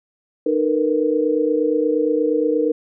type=tone cluster; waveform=sine; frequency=306.1 / 454.9 / 483.4 Hz; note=D#4 / A#4 / B4; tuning=-28 / -42 / -37 cents; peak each=-20 dBFS; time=0.46-2.72 s; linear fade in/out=5 ms; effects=none